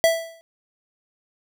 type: tone with exponential decay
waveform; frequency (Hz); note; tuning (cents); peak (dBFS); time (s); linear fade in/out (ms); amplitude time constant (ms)
square; 659.3; E5; 0; -12; 0.04-0.41; 0; 80
effects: none